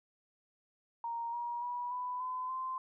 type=tone with pitch steps; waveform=sine; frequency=932.3 / 952.4 / 973 / 994 / 1015.5 / 1037.4 Hz; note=A#5 / A#5 / B5 / B5 / B5 / C6; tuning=0 / +37 / -26 / +11 / +48 / -15 cents; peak=-35 dBFS; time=1.04-2.78 s; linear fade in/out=2 ms; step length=290 ms; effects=none

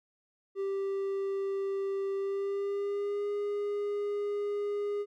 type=tone with pitch glide; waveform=triangle; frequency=392 to 410.1 Hz; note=G4 to G#4; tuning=0 to -22 cents; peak=-28 dBFS; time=0.55-5.06 s; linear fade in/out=50 ms; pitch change=+78 cents; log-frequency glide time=2.16-3.29 s; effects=none

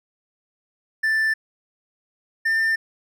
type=tone pair in turn; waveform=triangle; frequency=1767 / 1795.8 Hz; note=A6 / A6; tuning=+7 / +35 cents; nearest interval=unison; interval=28 cents; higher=second; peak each=-16 dBFS; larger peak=neither; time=1.03-1.34 / 2.45-2.76 s; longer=neither; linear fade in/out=10 ms; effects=none

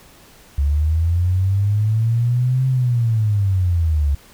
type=linear two-way sweep; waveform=sine; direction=up then down; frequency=69 to 131.9 to 69 Hz; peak=-14 dBFS; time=0.58-4.15 s; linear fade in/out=5 ms; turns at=2.67 s; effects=pink hiss -47 dBFS RMS until 4.33 s

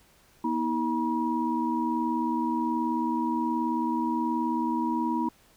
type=tone cluster; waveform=sine; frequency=241.3 / 320 / 959 Hz; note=B3 / D#4 / A#5; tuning=-40 / +49 / +49 cents; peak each=-29 dBFS; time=0.44-5.29 s; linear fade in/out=5 ms; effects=pink hiss -60 dBFS RMS until 5.56 s

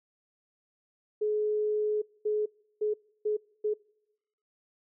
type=tone bursts at uneven times; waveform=sine; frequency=423.9 Hz; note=G#4; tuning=35 cents sharp; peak=-25 dBFS; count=5; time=1.21-2.02 / 2.25-2.46 / 2.81-2.94 / 3.25-3.37 / 3.64-3.74 s; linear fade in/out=10 ms; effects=noise-tail reverb RT60 0.9 s tail -26 dB re dry

